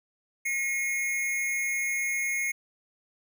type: tone with amplitude modulation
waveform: square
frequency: 2163 Hz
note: C#7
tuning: 43 cents flat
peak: -25 dBFS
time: 0.45-2.52 s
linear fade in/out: 10 ms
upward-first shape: sine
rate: 252 Hz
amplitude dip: 50%
effects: none